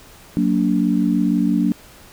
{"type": "chord", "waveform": "sine", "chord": "Gb augmented", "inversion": "none", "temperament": "just", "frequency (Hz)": [185, 231.2, 289.1], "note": ["Gb3", "Bb3", "D4"], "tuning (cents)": [0, -14, -27], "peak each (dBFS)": -19, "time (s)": [0.37, 1.72], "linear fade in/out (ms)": 0, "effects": ["pink hiss -45 dBFS RMS until 2.12 s"]}